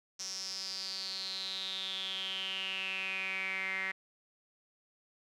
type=tone with band-pass filter sweep; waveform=sawtooth; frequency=190.5 Hz; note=G3; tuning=49 cents flat; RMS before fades=-38 dBFS; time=0.19-3.92 s; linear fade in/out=10 ms; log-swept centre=5700 to 2000 Hz; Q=8.8; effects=none